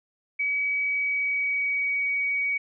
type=tone with pitch glide; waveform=sine; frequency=2274 to 2257 Hz; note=C#7 to C#7; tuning=+44 to +31 cents; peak=-23 dBFS; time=0.39-2.58 s; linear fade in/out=10 ms; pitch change=-13 cents; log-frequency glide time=0.8-2.03 s; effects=none